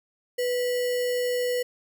sine tone with sample-and-hold, 493.9 Hz, B4, in tune, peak -23 dBFS, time 0.38-1.63 s, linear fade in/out 10 ms, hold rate 2450 Hz, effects none

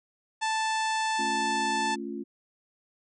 harmonic tone, 880 Hz, A5, in tune, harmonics 1 / 2 / 3 / 4 / 5 / 6 / 7 / 8 / 9 / 10, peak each -27 / -33 / -37 / -39 / -41 / -43 / -44 / -45 / -46 / -47 dBFS, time 0.41-1.96 s, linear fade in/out 20 ms
sine chord, A augmented, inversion none, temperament equal, 220 / 277.2 / 349.2 Hz, A3 / C#4 / E#4, 0 / 0 / 0 cents, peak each -37 dBFS, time 1.18-2.24 s, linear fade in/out 20 ms
effects none

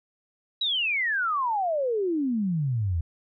sine exponential sweep, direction down, 3950 to 78.4 Hz, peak -23 dBFS, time 0.61-3.01 s, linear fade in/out 5 ms, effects none

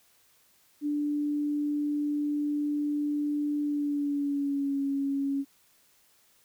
sine tone with pitch glide, 293.7 to 277.2 Hz, D4 to C#4, 0 to 0 cents, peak -26 dBFS, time 0.81-5.45 s, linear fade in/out 50 ms, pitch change -100 cents, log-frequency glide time 3.61-4.81 s, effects white hiss -64 dBFS RMS until 6.44 s

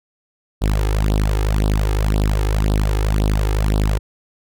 sawtooth tone with flanger, 51.91 Hz, G#1, in tune, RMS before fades -17 dBFS, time 0.61-3.99 s, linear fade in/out 20 ms, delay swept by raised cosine 0.22 to 2.42 ms, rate 1.9 Hz, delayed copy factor +0.85, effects none

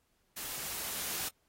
white noise with level ramp, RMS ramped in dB -41 to -36 dBFS, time 0.36-1.29 s, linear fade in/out 10 ms, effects pink hiss -75 dBFS RMS until 1.48 s + AAC 48 kbps

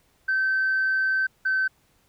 sine tone pair in turn, 1544 / 1536.3 Hz, G6 / G6, -27 / -35 cents, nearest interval unison, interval 8 cents, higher first, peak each -19 dBFS, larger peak neither, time 0.28-1.27 / 1.45-1.68 s, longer first, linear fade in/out 10 ms, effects tanh soft clip ceiling -17 dBFS + pink hiss -64 dBFS RMS until 2.08 s

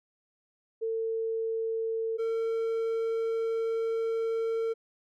sine / triangle tone pair in turn, 450 / 453.1 Hz, A4 / A#4, +39 / -49 cents, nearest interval unison, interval 12 cents, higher second, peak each -28 / -25 dBFS, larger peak second, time 0.81-2.18 / 2.18-4.74 s, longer second, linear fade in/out 20 ms, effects none

